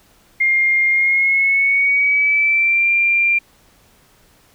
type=tone with pitch glide; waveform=sine; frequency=2120 to 2380 Hz; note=C7 to D7; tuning=+22 to +22 cents; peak=-12 dBFS; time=0.4-3.39 s; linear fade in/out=10 ms; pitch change=+200 cents; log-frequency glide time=0.9-2.9 s; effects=pink hiss -53 dBFS RMS until 4.54 s